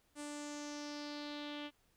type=tone with low-pass filter sweep; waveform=sawtooth; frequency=293.7 Hz; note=D4; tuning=in tune; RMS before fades=-45 dBFS; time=0.15-1.71 s; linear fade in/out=50 ms; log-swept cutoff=8900 to 3100 Hz; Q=3.8; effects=pink hiss -74 dBFS RMS until 1.96 s